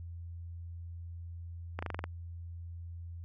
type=slowing click train; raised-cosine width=0.5 ms; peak=-21 dBFS; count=7; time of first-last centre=1.79-2.04 s; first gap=35 ms; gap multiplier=1.07; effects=added 85 Hz sine -41 dBFS peak until 3.24 s